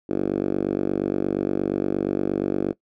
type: tone with band-pass filter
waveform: 5% pulse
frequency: 48.53 Hz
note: G1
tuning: 17 cents flat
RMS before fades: -24 dBFS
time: 0.09-2.73 s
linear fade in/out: 10 ms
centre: 330 Hz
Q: 2.2
effects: noise-tail reverb RT60 0.1 s tail -19 dB re dry